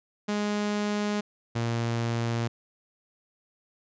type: tone pair in turn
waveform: sawtooth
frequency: 207.7 / 116.57 Hz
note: G#3 / A#2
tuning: 0 / 0 cents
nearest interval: minor seventh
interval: 1000 cents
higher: first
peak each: -22 dBFS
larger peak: neither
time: 0.28-1.21 / 1.55-2.48 s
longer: neither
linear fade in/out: 10 ms
effects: resampled to 16000 Hz